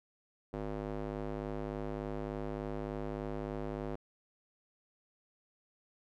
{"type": "tone with band-pass filter", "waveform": "square", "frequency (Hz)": 51.7, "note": "G#1", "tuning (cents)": -7, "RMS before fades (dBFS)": -39, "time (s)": [0.53, 3.96], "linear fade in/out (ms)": 10, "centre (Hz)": 450, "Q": 0.99, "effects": []}